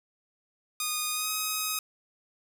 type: tone with pitch glide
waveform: 5% pulse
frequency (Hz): 1232 to 1263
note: D#6 to D#6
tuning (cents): -17 to +26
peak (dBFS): -17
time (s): 0.8-1.79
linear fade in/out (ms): 2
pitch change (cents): +43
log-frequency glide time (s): 1.12-1.3
effects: none